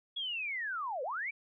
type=linear two-way sweep; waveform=sine; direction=down then up; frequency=3384 to 481.9 to 2377 Hz; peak=-34 dBFS; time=0.16-1.31 s; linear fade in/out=10 ms; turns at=1.03 s; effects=none